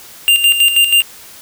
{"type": "tone with tremolo", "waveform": "square", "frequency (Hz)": 2794, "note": "F7", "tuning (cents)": 0, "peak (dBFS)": -7, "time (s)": [0.28, 1.02], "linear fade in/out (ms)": 0, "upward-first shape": "square", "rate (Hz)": 6.2, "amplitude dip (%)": 60, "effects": ["white hiss -37 dBFS RMS until 1.41 s"]}